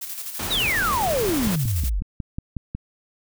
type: noise with tremolo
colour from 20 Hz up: blue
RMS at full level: -31 dBFS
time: 0.01-1.9 s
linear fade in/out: 10 ms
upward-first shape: square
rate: 12 Hz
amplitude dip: 45%
type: noise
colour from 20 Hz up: pink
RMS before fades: -29 dBFS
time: 0.39-1.56 s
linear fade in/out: 5 ms
type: exponential sweep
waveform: sine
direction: down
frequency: 4058 to 41.31 Hz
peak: -20 dBFS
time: 0.5-2.01 s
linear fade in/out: 20 ms
type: click train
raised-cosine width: 5 ms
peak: -16 dBFS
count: 9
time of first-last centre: 1.29-2.75 s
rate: 5.48 Hz
effects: none